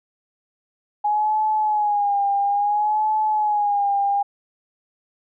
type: tone with vibrato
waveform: sine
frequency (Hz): 830.6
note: G#5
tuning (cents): 0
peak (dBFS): -17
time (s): 1.04-4.23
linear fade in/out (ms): 10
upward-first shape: sine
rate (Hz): 0.59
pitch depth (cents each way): 64
effects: none